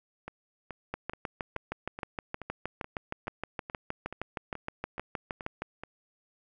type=two click trains; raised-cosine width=0.5 ms; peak=-24 / -18 dBFS; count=14 / 31; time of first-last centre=0.28-5.836 / 0.94-5.62 s; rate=2.34 / 6.41 Hz; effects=none

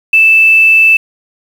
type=tone with quantisation; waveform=sine; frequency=2639 Hz; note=E7; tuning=1 cent sharp; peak=-3 dBFS; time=0.13-0.97 s; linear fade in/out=5 ms; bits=5; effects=none

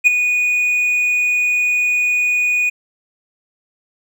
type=tone with ADSR envelope; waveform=triangle; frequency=2467 Hz; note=D#7; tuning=15 cents flat; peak=-3 dBFS; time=0.04-2.7 s; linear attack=30 ms; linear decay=15 ms; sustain=-9 dB; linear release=13 ms; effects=none

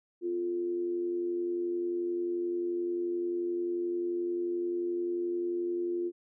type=tone with amplitude modulation; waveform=sine; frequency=348.9 Hz; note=F4; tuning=2 cents flat; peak=-27 dBFS; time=0.21-6.12 s; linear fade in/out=50 ms; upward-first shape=sine; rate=91.4 Hz; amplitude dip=45%; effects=none

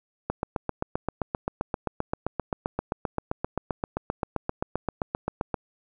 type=click train; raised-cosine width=1 ms; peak=-12 dBFS; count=41; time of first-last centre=0.3-5.542 s; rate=7.63 Hz; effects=none

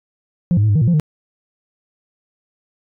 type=tone with pitch steps; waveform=sine; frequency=173.7 / 103.2 / 107.8 / 102 / 157.9 / 114.5 / 173.2 / 152.3 Hz; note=F3 / G#2 / A2 / G#2 / D#3 / A#2 / F3 / D#3; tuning=-9 / -10 / -35 / -31 / +26 / -31 / -14 / -37 cents; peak=-9 dBFS; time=0.51-0.998 s; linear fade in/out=0 ms; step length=61 ms; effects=tanh soft clip ceiling -9 dBFS

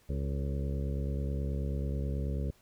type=harmonic tone with a mistuned harmonic; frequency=69.3 Hz; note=C#2; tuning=in tune; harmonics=1 / 2 / 3 / 4 / 5 / 6 / 7 / 8; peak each=-32 / -36 / -41 / -46 / -48 / -46 / -48 / -48 dBFS; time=0.09-2.51 s; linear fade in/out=5 ms; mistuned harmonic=6; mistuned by=+34 cents; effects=pink hiss -65 dBFS RMS until 2.61 s

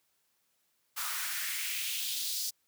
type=noise with high-pass filter sweep; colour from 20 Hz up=white; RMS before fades=-35 dBFS; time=0.96-2.51 s; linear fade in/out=20 ms; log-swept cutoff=1100 to 5000 Hz; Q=2.4; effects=white hiss -75 dBFS RMS until 2.67 s + high-pass 60 Hz 12 dB/octave

